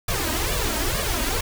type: noise with flanger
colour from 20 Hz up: pink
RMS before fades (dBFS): -24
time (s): 0.08-1.41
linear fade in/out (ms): 5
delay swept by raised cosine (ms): 1.7 to 3.2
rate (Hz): 2.2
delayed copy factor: +0.9
effects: none